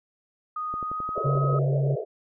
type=tone with pitch glide; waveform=sine; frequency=1240 to 1267.5 Hz; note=D#6 to D#6; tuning=-6 to +32 cents; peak=-28 dBFS; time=0.56-1.59 s; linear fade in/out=5 ms; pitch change=+38 cents; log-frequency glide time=0.79-1.22 s
type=click train; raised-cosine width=2 ms; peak=-25 dBFS; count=10; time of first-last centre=0.74-1.529 s; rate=11.4 Hz
type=band-pass noise; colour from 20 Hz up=white; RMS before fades=-31 dBFS; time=1.15-2.05 s; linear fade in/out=20 ms; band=370 to 650 Hz; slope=96 dB/octave
type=tone; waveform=sine; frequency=138.7 Hz; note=C#3; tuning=1 cent sharp; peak=-21 dBFS; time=1.24-1.96 s; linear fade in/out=20 ms
effects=none